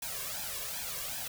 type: noise with flanger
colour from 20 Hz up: white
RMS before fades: -38 dBFS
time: 0.02-1.28 s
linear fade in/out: 5 ms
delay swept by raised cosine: 1.2 to 1.83 ms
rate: 2.6 Hz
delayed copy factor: +0.85
effects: none